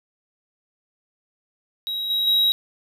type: tone with level steps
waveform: triangle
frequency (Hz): 3836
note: A#7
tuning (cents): +49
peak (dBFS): -23 / -18 / -14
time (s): 1.87-2.52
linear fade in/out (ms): 0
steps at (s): 2.1 / 2.27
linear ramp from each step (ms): 2
effects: none